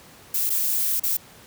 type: noise with dropouts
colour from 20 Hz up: violet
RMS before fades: -23 dBFS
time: 0.34-1.17 s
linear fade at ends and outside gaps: 5 ms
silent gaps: 0.496-0.501 / 0.998-1.034 s
effects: pink hiss -48 dBFS RMS until 1.46 s + high-pass 80 Hz 12 dB/octave